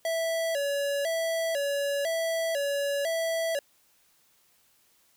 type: tone with vibrato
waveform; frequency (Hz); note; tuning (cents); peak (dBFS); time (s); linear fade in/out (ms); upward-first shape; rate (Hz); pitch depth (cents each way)
square; 610; D#5; -34; -27; 0.05-3.59; 2; square; 1; 130
effects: white hiss -65 dBFS RMS until 5.16 s